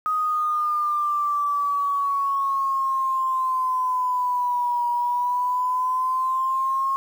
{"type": "exponential two-way sweep", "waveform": "sine", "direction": "down then up", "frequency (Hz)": [1254, 959, 1082], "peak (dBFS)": -20, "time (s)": [0.06, 6.96], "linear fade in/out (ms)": 0, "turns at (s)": 4.88, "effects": ["8-bit"]}